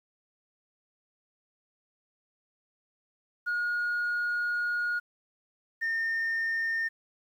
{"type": "tone pair in turn", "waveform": "sine", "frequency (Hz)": [1438, 1818.7], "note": ["F#6", "A#6"], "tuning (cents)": [-50, -43], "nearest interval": "major third", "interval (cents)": 407, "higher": "second", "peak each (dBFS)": -25, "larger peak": "neither", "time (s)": [[3.46, 5], [5.81, 6.89]], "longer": "first", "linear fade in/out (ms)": 20, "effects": ["tanh soft clip ceiling -25 dBFS", "10-bit"]}